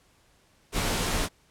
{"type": "noise with comb filter", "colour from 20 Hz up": "pink", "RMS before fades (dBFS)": -27, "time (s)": [0.72, 1.29], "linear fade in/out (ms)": 50, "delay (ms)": 15, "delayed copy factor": -0.65, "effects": ["pink hiss -63 dBFS RMS until 1.5 s", "low-pass 11000 Hz 12 dB/octave"]}